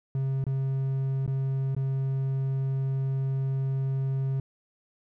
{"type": "tone with dropouts", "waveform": "triangle", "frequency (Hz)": 134.4, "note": "C3", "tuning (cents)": 47, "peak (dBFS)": -23, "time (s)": [0.15, 4.4], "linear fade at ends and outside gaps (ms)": 2, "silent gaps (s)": [[0.441, 0.466], [1.264, 1.277], [1.749, 1.765]], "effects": []}